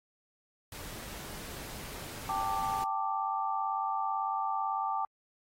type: noise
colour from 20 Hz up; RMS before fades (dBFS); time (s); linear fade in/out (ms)
pink; -44; 0.72-2.84; 2
type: chord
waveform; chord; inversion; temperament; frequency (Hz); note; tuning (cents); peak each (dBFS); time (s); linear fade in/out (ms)
sine; G suspended second; none; just; 784 / 882 / 1176; G5 / A5 / D6; 0 / +4 / +2; -34; 2.29-5.05; 2
effects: AAC 48 kbps